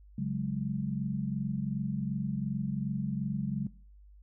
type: chord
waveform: sine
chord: C# suspended fourth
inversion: none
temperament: equal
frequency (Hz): 138.59 / 185 / 207.7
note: C#3 / F#3 / G#3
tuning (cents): 0 / 0 / 0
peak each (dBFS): -34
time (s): 0.18-3.67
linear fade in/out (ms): 5
effects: noise-tail reverb RT60 0.4 s tail -19 dB re dry + added 50 Hz sine -52 dBFS peak until 4.22 s